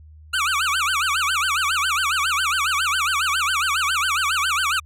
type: tone with vibrato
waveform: 25% pulse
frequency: 1318.5 Hz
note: E6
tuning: in tune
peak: -15 dBFS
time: 0.33-4.8 s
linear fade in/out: 10 ms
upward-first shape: sine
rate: 7.3 Hz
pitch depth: 290 cents each way
effects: added 77 Hz sine -42 dBFS peak until 4.85 s + low-pass 12000 Hz 12 dB/octave